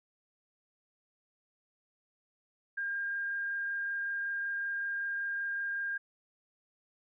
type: tone with frequency modulation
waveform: sine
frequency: 1607 Hz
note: G6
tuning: 43 cents sharp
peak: -32 dBFS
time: 2.77-5.98 s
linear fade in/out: 10 ms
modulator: 25.3 Hz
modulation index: 0.42
effects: none